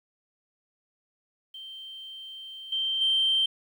sine tone with level steps, 3134 Hz, G7, 1 cent flat, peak -39 / -25 / -20 dBFS, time 1.54-3.46 s, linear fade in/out 5 ms, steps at 2.72 / 3.01 s, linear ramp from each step 5 ms, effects tanh soft clip ceiling -16 dBFS + 10-bit

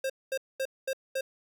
square tone bursts, 532 Hz, C5, 29 cents sharp, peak -29 dBFS, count 5, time 0.04-1.21 s, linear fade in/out 5 ms, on 58 ms, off 220 ms, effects none

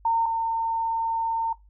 sine tone pair in turn, 914 / 908.8 Hz, A#5 / A#5, -34 / -44 cents, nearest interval unison, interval 10 cents, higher first, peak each -19 / -22 dBFS, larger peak first, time 0.05-0.26 / 0.26-1.53 s, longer second, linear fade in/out 5 ms, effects noise-tail reverb RT60 0.2 s tail -20 dB re dry + added 50 Hz sine -51 dBFS peak until 1.69 s

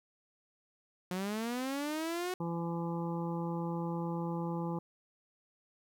sawtooth linear sweep, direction up, 177.4 to 370 Hz, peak -30 dBFS, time 1.11-2.34 s, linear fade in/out 2 ms
harmonic tone, 169 Hz, E3, 43 cents sharp, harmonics 1 / 2 / 3 / 5 / 6 / 7, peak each -35 / -40 / -43 / -43 / -47 / -51 dBFS, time 2.4-4.79 s, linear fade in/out 5 ms
effects 12-bit

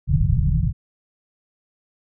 white low-pass noise, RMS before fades -18 dBFS, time 0.07-0.73 s, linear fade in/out 50 ms, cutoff 170 Hz, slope 96 dB/octave, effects none

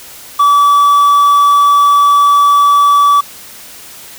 triangle tone with quantisation, 1150 Hz, D6, 37 cents flat, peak -3 dBFS, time 0.39-3.21 s, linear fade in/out 10 ms, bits 5, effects white hiss -33 dBFS RMS until 4.18 s

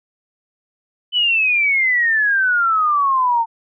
sine exponential sweep, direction down, 3017 to 901 Hz, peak -13 dBFS, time 1.12-3.46 s, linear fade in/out 50 ms, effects none

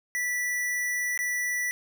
square tone with dropouts, 1964 Hz, B6, 10 cents flat, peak -27 dBFS, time 0.15-1.71 s, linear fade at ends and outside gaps 0 ms, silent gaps 1.176-1.19 s, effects none

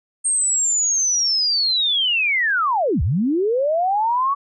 sine linear two-way sweep, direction down then up, 8640 to 61.74 to 1137 Hz, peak -16 dBFS, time 0.24-4.35 s, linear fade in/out 20 ms, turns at 3.02 s, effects none

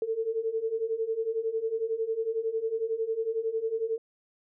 sine beating tone pair, 441.5 / 452.5 Hz, A4 / A4, +6 / +48 cents, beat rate 11 Hz, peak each -32 / -29 dBFS, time 0.02-3.98 s, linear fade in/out 2 ms, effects none

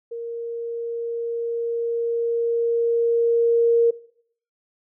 sine tone with level ramp, 466.2 Hz, A#4, in tune, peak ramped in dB -28 to -13 dBFS, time 0.11-3.91 s, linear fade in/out 10 ms, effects noise-tail reverb RT60 0.6 s tail -20 dB re dry

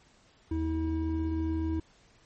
triangle tone pair together, 79.93 / 321.4 Hz, D#2 / E4, +47 / -44 cents, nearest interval 2 octaves, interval 2409 cents, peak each -29 / -28 dBFS, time 0.51-1.8 s, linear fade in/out 5 ms, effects pink hiss -62 dBFS RMS until 2.25 s + MP3 32 kbps

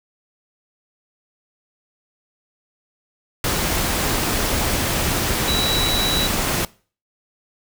sine tone in noise, 3921 Hz, B7, 13 cents flat, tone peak -21 dBFS, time 5.48-6.27 s, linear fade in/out 2 ms, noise pink, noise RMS -21 dBFS, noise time 3.44-6.65 s, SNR -3 dB, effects noise-tail reverb RT60 0.4 s tail -22 dB re dry

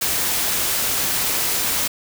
white noise, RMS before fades -21 dBFS, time 0.01-1.88 s, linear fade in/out 10 ms, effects none

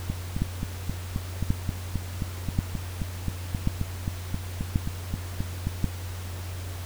two click trains, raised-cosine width 5 ms, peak -10 / -15 dBFS, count 6 / 22, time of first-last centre 0.42-5.843 / 0.1-5.67 s, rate 0.922 / 3.77 Hz, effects added 90 Hz sine -33 dBFS peak until 6.85 s + pink hiss -42 dBFS RMS until 6.85 s

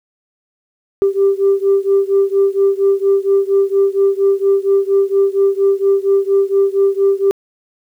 sine beating tone pair, 392 / 396.3 Hz, G4 / G4, 0 / +19 cents, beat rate 4.3 Hz, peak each -12 / -13 dBFS, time 1.02-7.31 s, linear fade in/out 0 ms, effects tanh soft clip ceiling -5 dBFS + 8-bit

